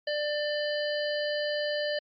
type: harmonic tone with a mistuned harmonic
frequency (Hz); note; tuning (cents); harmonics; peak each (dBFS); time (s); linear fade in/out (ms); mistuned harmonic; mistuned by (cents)
593; D5; +17; 1 / 3 / 5 / 7 / 8; -29 / -35 / -38 / -41 / -40; 0.07-1.99; 5; 5; +25
effects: Opus 48 kbps